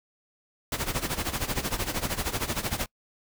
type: noise with tremolo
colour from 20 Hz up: pink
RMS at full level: -27 dBFS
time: 0.72-2.86 s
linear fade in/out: 2 ms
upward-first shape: sine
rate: 13 Hz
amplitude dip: 80%
effects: noise-tail reverb RT60 0.1 s tail -26 dB re dry